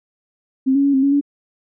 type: tone with pitch steps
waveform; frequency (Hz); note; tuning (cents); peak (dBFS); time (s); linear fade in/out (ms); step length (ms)
sine; 264.5 / 278.6 / 280.6 / 266.4 / 279 / 285; C4 / C#4 / C#4 / C4 / C#4 / C#4; +19 / +9 / +21 / +31 / +11 / +48; -12; 0.66-1.212; 20; 92
effects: none

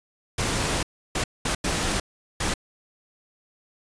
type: noise bursts at uneven times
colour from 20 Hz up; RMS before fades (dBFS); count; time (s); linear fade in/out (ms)
pink; -25; 5; 0.38-0.83 / 1.15-1.24 / 1.45-1.55 / 1.64-2 / 2.4-2.54; 5
effects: resampled to 22050 Hz

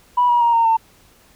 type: tone with pitch steps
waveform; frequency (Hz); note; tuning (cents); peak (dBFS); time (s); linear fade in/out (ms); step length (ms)
sine; 980 / 959.8 / 940.1 / 920.7 / 901.8; B5 / B5 / A#5 / A#5 / A5; -14 / -50 / +14 / -22 / +42; -11; 0.17-0.77; 10; 120
effects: tanh soft clip ceiling -7 dBFS + pink hiss -52 dBFS RMS until 1.35 s

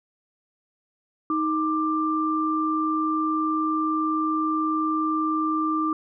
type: tone pair together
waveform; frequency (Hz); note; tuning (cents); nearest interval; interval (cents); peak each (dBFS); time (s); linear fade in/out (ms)
sine; 313.5 / 1183.6; D#4 / D6; +13 / +13; octave + major seventh; 2300; -24; 1.3-5.93; 2
effects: none

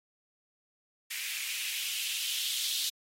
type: noise with band-pass filter sweep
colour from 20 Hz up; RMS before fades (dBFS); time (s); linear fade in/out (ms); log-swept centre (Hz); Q
violet; -35; 1.1-2.9; 10; 2200 to 3600; 3.2
effects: AAC 48 kbps

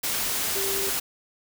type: tone in noise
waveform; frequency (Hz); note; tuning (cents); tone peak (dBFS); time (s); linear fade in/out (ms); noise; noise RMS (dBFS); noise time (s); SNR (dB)
sine; 392; G4; 0; -30; 0.55-0.9; 10; white; -27; 0.03-1; -6
effects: none

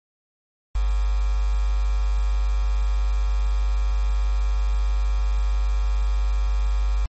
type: tone with quantisation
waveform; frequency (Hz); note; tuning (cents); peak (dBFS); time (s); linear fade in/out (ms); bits
sine; 50; G1; +35; -18; 0.75-7.06; 5; 6
effects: MP3 32 kbps

